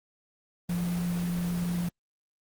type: tone in noise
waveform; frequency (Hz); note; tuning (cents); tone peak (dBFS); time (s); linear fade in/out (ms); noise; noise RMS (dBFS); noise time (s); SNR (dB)
sine; 174.7; F3; +1; -27; 0.69-1.89; 5; pink; -40; 0.69-1.89; +10
effects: Opus 24 kbps